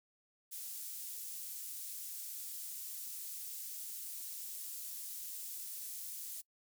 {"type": "high-pass noise", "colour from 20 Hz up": "pink", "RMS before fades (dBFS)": -45, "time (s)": [0.51, 6.42], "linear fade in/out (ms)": 20, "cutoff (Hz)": 9200, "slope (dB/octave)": 12, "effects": ["noise-tail reverb RT60 0.1 s tail -24 dB re dry"]}